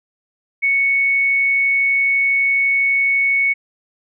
sine tone, 2217 Hz, C#7, in tune, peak -13 dBFS, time 0.62-3.54 s, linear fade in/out 20 ms, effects none

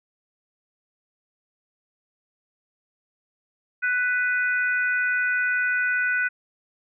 harmonic tone, 495.8 Hz, B4, 7 cents sharp, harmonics 3 / 4 / 5, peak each -21 / -31 / -31 dBFS, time 3.82-6.29 s, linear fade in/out 20 ms, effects none

